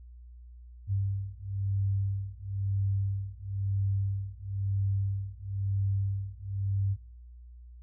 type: beating tone pair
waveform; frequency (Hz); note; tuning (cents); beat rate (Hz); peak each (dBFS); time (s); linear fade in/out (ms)
sine; 98 / 99; G2 / G2; 0 / +18; 1; -31; 0.87-6.97; 50
effects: noise-tail reverb RT60 0.4 s tail -21 dB re dry + added 60 Hz sine -46 dBFS peak until 7.82 s

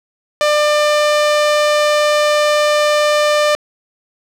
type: tone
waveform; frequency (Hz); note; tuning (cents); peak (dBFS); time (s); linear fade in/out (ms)
sawtooth; 597; D5; +28; -7; 0.41-3.55; 0
effects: low-pass 7000 Hz 12 dB/octave + 7-bit

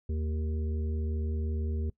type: harmonic tone with a mistuned harmonic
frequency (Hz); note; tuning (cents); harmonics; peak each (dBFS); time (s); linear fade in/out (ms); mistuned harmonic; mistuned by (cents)
77.78; D#2; 0; 1 / 3 / 5 / 6; -29 / -40 / -43 / -49; 0.09-1.9; 5; 3; -40
effects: noise-tail reverb RT60 0.1 s tail -21 dB re dry

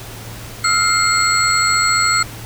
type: tone cluster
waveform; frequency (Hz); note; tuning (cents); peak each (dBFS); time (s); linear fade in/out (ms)
sine; 1309 / 1403 / 2106 / 4300 / 7810; E6 / F6 / C7 / C8 / B8; -13 / +8 / +11 / +47 / -20; -19; 0.64-2.23; 5
effects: added 113 Hz sine -34 dBFS peak until 2.45 s + pink hiss -34 dBFS RMS until 2.45 s

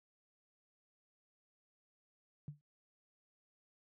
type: tone with exponential decay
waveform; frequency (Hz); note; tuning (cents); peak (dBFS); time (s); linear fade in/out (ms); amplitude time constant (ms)
sine; 146.83; D3; 0; -38; 2.48-2.61; 0; 27
effects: high-pass 80 Hz 12 dB/octave

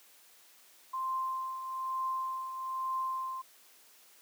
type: tone with tremolo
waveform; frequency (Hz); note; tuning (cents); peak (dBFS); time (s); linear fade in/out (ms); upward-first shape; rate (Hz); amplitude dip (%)
sine; 1046.5; C6; 0; -30; 0.93-3.42; 10; triangle; 1.1; 60
effects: white hiss -60 dBFS RMS until 4.21 s + high-pass 300 Hz 12 dB/octave

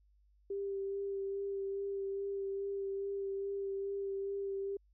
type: tone with vibrato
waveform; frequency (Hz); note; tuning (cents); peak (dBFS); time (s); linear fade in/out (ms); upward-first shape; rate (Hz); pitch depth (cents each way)
sine; 394.6; G4; +11; -35; 0.5-4.77; 5; sine; 2.4; 15
effects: added 50 Hz sine -65 dBFS peak until 4.93 s

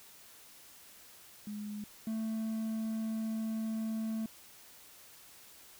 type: tone pair in turn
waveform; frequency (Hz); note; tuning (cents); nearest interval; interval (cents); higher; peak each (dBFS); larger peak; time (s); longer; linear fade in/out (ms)
sine / triangle; 208.8 / 221.2; G#3 / A3; +10 / +9; minor second; 99; second; -38 / -31; second; 1.47-1.84 / 2.07-4.26; second; 2
effects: white hiss -56 dBFS RMS until 5.79 s

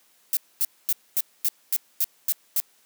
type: noise bursts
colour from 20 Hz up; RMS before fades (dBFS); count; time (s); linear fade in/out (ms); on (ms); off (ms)
violet; -22; 9; 0.33-2.601; 0; 39; 240
effects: white hiss -61 dBFS RMS until 2.85 s + high-pass 200 Hz 12 dB/octave

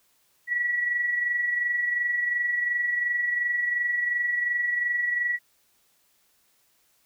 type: tone with amplitude modulation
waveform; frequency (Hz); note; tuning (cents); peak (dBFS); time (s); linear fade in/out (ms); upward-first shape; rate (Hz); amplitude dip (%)
sine; 1936; B6; -35; -21; 0.47-5.39; 50; sine; 22.8; 45
effects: white hiss -66 dBFS RMS until 7.05 s

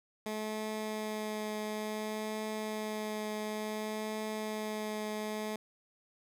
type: tone with vibrato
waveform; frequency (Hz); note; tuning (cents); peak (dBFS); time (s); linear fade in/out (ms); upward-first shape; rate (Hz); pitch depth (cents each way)
15% pulse; 214.7; A3; -42; -29; 0.26-5.56; 2; triangle; 0.57; 13
effects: none

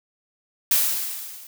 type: noise with level ramp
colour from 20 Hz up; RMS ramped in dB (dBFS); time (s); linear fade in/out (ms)
blue; -17 to -43; 0.71-1.47; 2
effects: none

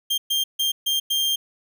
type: tone bursts at uneven times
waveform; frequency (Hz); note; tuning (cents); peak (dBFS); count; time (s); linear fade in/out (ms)
40% pulse; 3187; G7; +28; -19; 5; 0.1-0.18 / 0.3-0.44 / 0.59-0.72 / 0.86-1 / 1.1-1.36; 10
effects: none

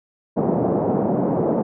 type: band-pass noise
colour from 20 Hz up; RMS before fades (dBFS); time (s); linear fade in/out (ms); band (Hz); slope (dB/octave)
pink; -20; 0.36-1.63; 20; 150 to 740; 24
effects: none

